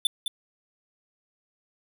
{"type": "tone with echo", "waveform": "square", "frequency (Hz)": 3520, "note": "A7", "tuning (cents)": 0, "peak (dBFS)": -20, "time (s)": [0.05, 0.07], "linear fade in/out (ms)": 2, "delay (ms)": 210, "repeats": 1, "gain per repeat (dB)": -7, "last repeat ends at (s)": 0.28, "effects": []}